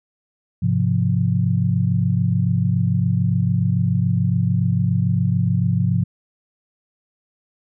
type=chord; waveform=sine; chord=F minor; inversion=first; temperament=equal; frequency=103.83 / 130.81 / 174.61 Hz; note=Ab2 / C3 / F3; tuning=0 / 0 / 0 cents; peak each=-20 dBFS; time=0.62-6.04 s; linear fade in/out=10 ms; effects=none